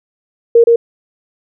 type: tone with echo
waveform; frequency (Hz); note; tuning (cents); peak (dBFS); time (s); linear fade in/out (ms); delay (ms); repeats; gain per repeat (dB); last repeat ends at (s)
sine; 466.2; A#4; 0; -3; 0.55-0.64; 5; 120; 1; -2; 0.76
effects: none